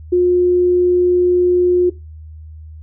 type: tone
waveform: sine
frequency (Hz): 357.6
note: F4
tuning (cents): +41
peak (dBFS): -9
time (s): 0.12-1.9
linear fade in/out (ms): 10
effects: noise-tail reverb RT60 0.2 s tail -17 dB re dry + added 78 Hz sine -32 dBFS peak until 2.82 s